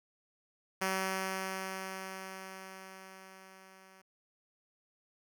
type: tone with level ramp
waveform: 5% pulse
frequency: 190 Hz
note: F#3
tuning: 46 cents sharp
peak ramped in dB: -19 to -46 dBFS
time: 0.81-4.02 s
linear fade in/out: 10 ms
effects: none